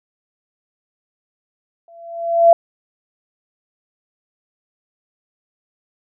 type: tone with exponential growth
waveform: sine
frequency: 676 Hz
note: E5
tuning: 43 cents sharp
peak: -3 dBFS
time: 1.88-2.53 s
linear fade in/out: 2 ms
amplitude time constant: 140 ms
effects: none